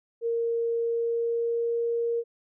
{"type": "tone with pitch glide", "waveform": "sine", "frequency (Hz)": [464.1, 467.3], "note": ["A#4", "A#4"], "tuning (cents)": [-8, 4], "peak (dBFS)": -24, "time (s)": [0.21, 2.24], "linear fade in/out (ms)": 50, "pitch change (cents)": 12, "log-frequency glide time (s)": [0.76, 1.77], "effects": []}